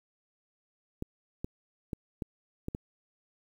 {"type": "clicks", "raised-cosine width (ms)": 3, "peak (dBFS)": -21, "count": 6, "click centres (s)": [1.024, 1.445, 1.932, 2.222, 2.684, 2.749], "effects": ["9-bit"]}